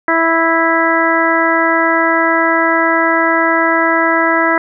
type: harmonic tone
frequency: 329.1 Hz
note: E4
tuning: 3 cents flat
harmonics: 1 / 2 / 3 / 4 / 5 / 6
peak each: -17 / -17 / -17 / -17 / -17 / -17 dBFS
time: 0.08-4.58 s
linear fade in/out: 2 ms
effects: none